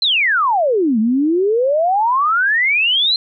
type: exponential two-way sweep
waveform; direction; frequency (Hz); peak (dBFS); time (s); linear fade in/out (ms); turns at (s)
sine; down then up; 4186 to 210.8 to 4186; -12; 0.02-3.16; 2; 0.99
effects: none